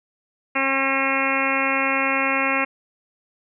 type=harmonic tone; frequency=270 Hz; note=C#4; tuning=45 cents flat; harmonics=1 / 2 / 3 / 4 / 5 / 6 / 7 / 8 / 9 / 10; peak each=-28 / -28 / -30 / -27 / -29 / -30 / -29 / -25 / -27 / -28 dBFS; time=0.55-2.65 s; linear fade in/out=10 ms; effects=none

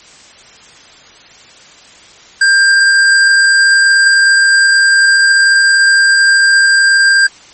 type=tone; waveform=square; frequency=1592 Hz; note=G6; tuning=26 cents sharp; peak=-6 dBFS; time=2.41-7.27 s; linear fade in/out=5 ms; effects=white hiss -39 dBFS RMS until 7.53 s + MP3 32 kbps

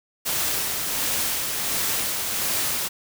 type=noise with tremolo; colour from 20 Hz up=white; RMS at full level=-24 dBFS; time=0.25-2.89 s; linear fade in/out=20 ms; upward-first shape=sine; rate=1.4 Hz; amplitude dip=30%; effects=none

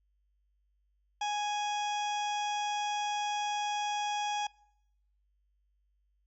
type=harmonic tone; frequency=830.6 Hz; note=G#5; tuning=in tune; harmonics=1 / 2 / 3 / 4 / 6 / 7 / 8 / 9; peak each=-31 / -45 / -42 / -40 / -50 / -47 / -53 / -57 dBFS; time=1.21-4.47 s; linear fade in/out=5 ms; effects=noise-tail reverb RT60 0.8 s tail -24 dB re dry + added 50 Hz sine -70 dBFS peak until 6.26 s

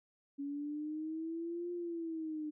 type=exponential two-way sweep; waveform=sine; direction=up then down; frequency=279.5 to 352.1 to 300.6 Hz; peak=-37 dBFS; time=0.38-2.51 s; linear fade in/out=20 ms; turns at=1.72 s; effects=none

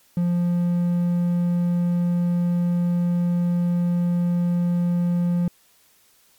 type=tone; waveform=triangle; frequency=174.61 Hz; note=F3; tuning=in tune; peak=-16 dBFS; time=0.17-5.48 s; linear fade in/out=2 ms; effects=white hiss -58 dBFS RMS until 6.38 s + MP3 96 kbps

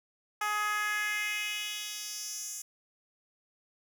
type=tone with high-pass filter sweep; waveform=10% pulse; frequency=420 Hz; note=G#4; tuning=19 cents sharp; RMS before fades=-34 dBFS; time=0.41-2.62 s; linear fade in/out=5 ms; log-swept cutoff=1000 to 7400 Hz; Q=2.6; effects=none

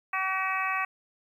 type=harmonic tone with a mistuned harmonic; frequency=380 Hz; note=F#4; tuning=46 cents sharp; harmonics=2 / 3 / 4 / 5 / 6 / 7; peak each=-35 / -30 / -36 / -33 / -36 / -34 dBFS; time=0.13-0.85 s; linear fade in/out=5 ms; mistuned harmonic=7; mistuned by=-47 cents; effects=10-bit

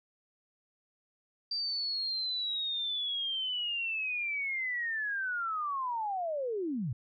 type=linear sweep; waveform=sine; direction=down; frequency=4699 to 103.83 Hz; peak=-31 dBFS; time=1.51-6.93 s; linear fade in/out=5 ms; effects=none

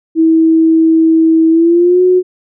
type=tone with pitch glide; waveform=sine; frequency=323.6 to 365.3 Hz; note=E4 to F#4; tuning=-32 to -22 cents; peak=-5 dBFS; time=0.15-2.23 s; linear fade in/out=50 ms; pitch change=+210 cents; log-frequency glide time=1.5-2.02 s; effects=none

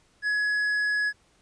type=tone with tanh clipping; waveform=sine; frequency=1685 Hz; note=G#6; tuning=25 cents sharp; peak=-24 dBFS; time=0.22-1.13 s; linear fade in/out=50 ms; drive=6 dB; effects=pink hiss -63 dBFS RMS until 1.41 s + resampled to 22050 Hz

